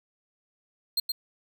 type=tone with echo; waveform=45% pulse; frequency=4200 Hz; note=C8; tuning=6 cents sharp; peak=-22 dBFS; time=0.97-1 s; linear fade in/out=5 ms; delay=120 ms; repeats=1; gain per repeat=-4 dB; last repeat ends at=1.12 s; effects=none